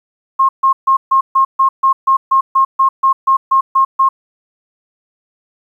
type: tone bursts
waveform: sine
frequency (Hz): 1072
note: C6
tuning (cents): +42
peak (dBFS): -7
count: 16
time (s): 0.39-4.09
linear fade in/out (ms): 10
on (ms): 100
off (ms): 140
effects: 8-bit